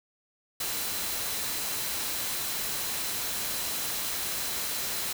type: tone in noise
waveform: sine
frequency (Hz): 4045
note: B7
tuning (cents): +41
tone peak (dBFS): -42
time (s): 0.6-5.13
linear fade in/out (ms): 5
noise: white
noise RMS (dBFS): -32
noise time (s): 0.6-5.13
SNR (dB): -13
effects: none